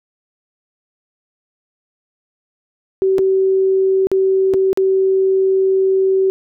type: tone with dropouts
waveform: sine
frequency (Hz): 382.4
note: G4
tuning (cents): -43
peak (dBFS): -11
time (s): 3.02-6.3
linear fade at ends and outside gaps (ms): 0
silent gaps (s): 3.183-3.19 / 4.07-4.116 / 4.537-4.542 / 4.73-4.774
effects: none